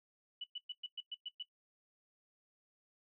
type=tone bursts; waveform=sine; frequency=2960 Hz; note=F#7; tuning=in tune; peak=-40 dBFS; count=8; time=0.41-1.428 s; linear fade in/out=5 ms; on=31 ms; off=110 ms; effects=noise-tail reverb RT60 0.1 s tail -17 dB re dry